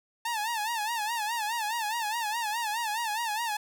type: tone with vibrato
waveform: sawtooth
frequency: 889 Hz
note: A5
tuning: 18 cents sharp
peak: -25 dBFS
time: 0.25-3.57 s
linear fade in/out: 5 ms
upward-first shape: sine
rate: 4.8 Hz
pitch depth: 120 cents each way
effects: none